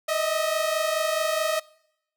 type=tone pair together; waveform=sawtooth; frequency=617 / 641.7 Hz; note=D#5 / E5; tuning=-15 / -47 cents; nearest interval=minor second; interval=68 cents; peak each=-22 dBFS; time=0.08-1.6 s; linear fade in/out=10 ms; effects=noise-tail reverb RT60 0.8 s tail -23 dB re dry